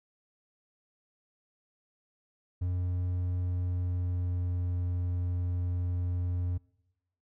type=tone with pitch glide; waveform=triangle; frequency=89.7 to 88.82 Hz; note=F2 to F2; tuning=+47 to +30 cents; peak=-26 dBFS; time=2.61-6.58 s; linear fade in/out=10 ms; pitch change=-17 cents; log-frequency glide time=3.34-4.74 s; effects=noise-tail reverb RT60 1.0 s tail -24 dB re dry